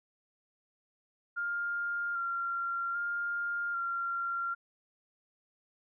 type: tone with vibrato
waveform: sine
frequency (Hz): 1392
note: F6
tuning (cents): -6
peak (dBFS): -31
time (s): 1.36-4.55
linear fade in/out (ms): 20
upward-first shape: square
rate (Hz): 0.63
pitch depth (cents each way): 16
effects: none